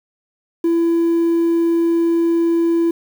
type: tone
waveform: triangle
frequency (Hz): 335.3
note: E4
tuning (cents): +30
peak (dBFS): -10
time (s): 0.64-2.91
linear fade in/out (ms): 5
effects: tanh soft clip ceiling -8 dBFS + 7-bit